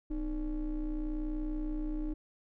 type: ring-modulated tone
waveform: triangle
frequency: 137.6 Hz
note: C#3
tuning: 12 cents flat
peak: -27 dBFS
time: 0.1-2.14 s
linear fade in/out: 10 ms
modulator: 168 Hz
effects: none